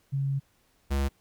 sine / square tone pair in turn, 137.6 / 69 Hz, C#3 / C#2, -12 / -7 cents, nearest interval octave, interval 1195 cents, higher first, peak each -25 dBFS, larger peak neither, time 0.12-0.4 / 0.9-1.09 s, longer first, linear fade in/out 20 ms, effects pink hiss -67 dBFS RMS until 1.2 s

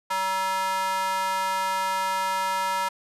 square tone with high-pass filter, 190 Hz, F#3, 46 cents sharp, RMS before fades -26 dBFS, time 0.1-2.89 s, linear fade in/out 10 ms, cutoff 1000 Hz, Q 3.2, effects resampled to 32000 Hz

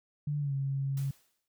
sine tone with pitch glide, 146.83 to 137 Hz, D3 to C#3, 0 to -20 cents, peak -29 dBFS, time 0.27-1.11 s, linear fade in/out 5 ms, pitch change -120 cents, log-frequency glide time 0.39-0.54 s
white noise with exponential decay, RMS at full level -48 dBFS, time 0.97-1.48 s, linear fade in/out 2 ms, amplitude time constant 110 ms
effects none

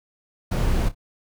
brown noise with echo, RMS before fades -21 dBFS, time 0.51-0.89 s, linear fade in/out 10 ms, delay 29 ms, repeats 2, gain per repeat -14 dB, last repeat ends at 0.948 s, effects none

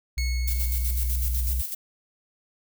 sine tone, 61.74 Hz, B1, in tune, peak -23 dBFS, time 0.17-1.62 s, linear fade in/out 10 ms
20% pulse tone with exponential decay, 2193 Hz, C#7, 19 cents flat, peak -25 dBFS, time 0.18-1.61 s, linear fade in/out 0 ms, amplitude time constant 310 ms
violet noise with tremolo, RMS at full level -30 dBFS, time 0.47-1.75 s, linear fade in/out 10 ms, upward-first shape square, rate 8 Hz, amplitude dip 50%
effects none

